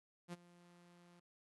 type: tone with ADSR envelope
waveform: sawtooth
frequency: 174.61 Hz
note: F3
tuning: in tune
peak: -39 dBFS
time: 0.28-1.2 s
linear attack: 49 ms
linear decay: 26 ms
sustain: -20 dB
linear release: 8 ms
effects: AAC 32 kbps